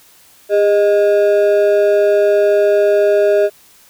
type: ring-modulated tone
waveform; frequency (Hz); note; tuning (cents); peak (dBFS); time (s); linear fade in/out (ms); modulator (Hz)
triangle; 513; C5; -34; -4; 0.49-3.5; 50; 107
effects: white hiss -47 dBFS RMS until 3.89 s